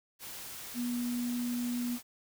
sine tone in noise, 242.4 Hz, B3, 32 cents flat, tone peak -31 dBFS, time 0.74-1.99 s, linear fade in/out 50 ms, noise white, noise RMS -44 dBFS, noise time 0.19-2.03 s, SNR +10 dB, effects none

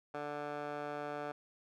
15% pulse tone with band-pass filter, 146.83 Hz, D3, in tune, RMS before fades -41 dBFS, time 0.14-1.32 s, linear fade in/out 5 ms, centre 910 Hz, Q 1.9, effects none

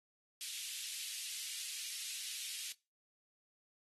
pink high-pass noise, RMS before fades -44 dBFS, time 0.41-2.72 s, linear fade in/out 0 ms, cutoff 2700 Hz, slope 24 dB/octave, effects noise-tail reverb RT60 0.3 s tail -24 dB re dry + AAC 32 kbps

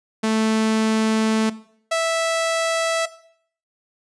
sawtooth tone pair in turn, 219.9 / 657.5 Hz, A3 / E5, -1 / -5 cents, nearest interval octave + perfect fifth, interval 1896 cents, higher second, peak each -14 dBFS, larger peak neither, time 0.23-1.5 / 1.91-3.06 s, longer first, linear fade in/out 10 ms, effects noise-tail reverb RT60 0.6 s tail -17 dB re dry + resampled to 22050 Hz

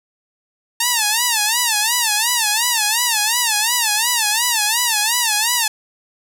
5% pulse tone with vibrato, 905 Hz, A5, 48 cents sharp, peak -3 dBFS, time 0.8-5.68 s, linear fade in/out 5 ms, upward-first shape sine, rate 2.8 Hz, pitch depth 150 cents each way, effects none

